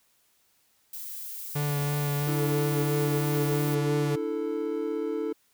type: noise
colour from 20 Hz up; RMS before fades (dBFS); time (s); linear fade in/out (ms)
violet; -38; 0.93-3.75; 5
type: tone with vibrato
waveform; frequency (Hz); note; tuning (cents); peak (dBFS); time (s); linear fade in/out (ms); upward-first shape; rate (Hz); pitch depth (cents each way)
45% pulse; 145.1; D3; -21; -26; 1.55-4.16; 10; sine; 3; 16
type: chord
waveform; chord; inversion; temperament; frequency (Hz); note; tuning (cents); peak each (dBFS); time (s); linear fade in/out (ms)
triangle; D suspended second; none; just; 293.7 / 330.4 / 440.5; D4 / E4 / A4; 0 / +4 / +2; -32 / -31 / -28; 2.27-5.33; 10
effects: white hiss -67 dBFS RMS until 5.53 s